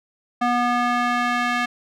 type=tone with band-pass filter sweep; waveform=square; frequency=242.8 Hz; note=B3; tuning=29 cents flat; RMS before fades=-21 dBFS; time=0.41-1.66 s; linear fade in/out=10 ms; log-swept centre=1000 to 1800 Hz; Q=1.3; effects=none